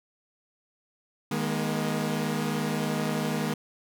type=chord; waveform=sawtooth; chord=D# suspended fourth; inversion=none; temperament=equal with one note detuned; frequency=155.56 / 207.7 / 239.1 Hz; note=D#3 / G#3 / A#3; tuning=0 / 0 / +44 cents; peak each=-27 dBFS; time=1.31-3.54 s; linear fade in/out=5 ms; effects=none